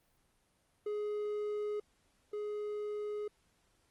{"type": "tone pair in turn", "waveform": "triangle", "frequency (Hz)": [418.4, 418.4], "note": ["G#4", "G#4"], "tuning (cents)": [13, 13], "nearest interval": "unison", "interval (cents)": 0, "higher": "neither", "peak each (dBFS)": [-32, -34], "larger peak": "first", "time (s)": [[0.86, 1.8], [2.33, 3.28]], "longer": "second", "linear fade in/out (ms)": 5, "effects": ["pink hiss -73 dBFS RMS until 3.9 s", "Opus 32 kbps"]}